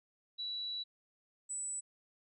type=tone pair in turn; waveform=sine; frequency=3931 / 7940 Hz; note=B7 / B8; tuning=-9 / +8 cents; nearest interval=octave; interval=1217 cents; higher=second; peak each=-37 / -37 dBFS; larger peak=neither; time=0.38-0.84 / 1.49-1.81 s; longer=first; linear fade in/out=20 ms; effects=none